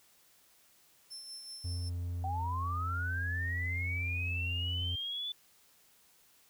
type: tone with tremolo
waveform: 35% pulse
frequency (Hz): 5330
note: E8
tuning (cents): +18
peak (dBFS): -40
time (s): 1.1-1.9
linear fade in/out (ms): 20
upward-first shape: sine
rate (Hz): 5.3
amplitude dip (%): 40
type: tone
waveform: triangle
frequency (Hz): 87.31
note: F2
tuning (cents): 0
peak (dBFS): -32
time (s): 1.64-4.96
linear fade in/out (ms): 10
type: linear sweep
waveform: sine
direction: up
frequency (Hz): 750 to 3500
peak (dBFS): -35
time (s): 2.24-5.32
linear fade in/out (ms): 2
effects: white hiss -65 dBFS RMS until 6.49 s